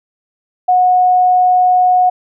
sine tone, 730 Hz, F#5, 24 cents flat, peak -7 dBFS, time 0.68-2.1 s, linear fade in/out 10 ms, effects none

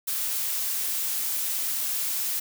blue noise, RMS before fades -28 dBFS, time 0.07-2.4 s, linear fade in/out 10 ms, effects none

